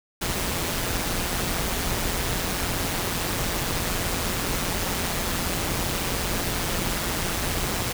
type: noise with amplitude modulation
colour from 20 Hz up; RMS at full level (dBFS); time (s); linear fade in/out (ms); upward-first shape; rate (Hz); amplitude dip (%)
pink; -24; 0.21-7.93; 10; sine; 177; 55
effects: none